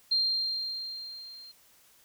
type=tone with level ramp; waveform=sine; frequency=4186 Hz; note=C8; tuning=in tune; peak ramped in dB=-22 to -46 dBFS; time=0.11-1.52 s; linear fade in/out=10 ms; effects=white hiss -61 dBFS RMS until 2.04 s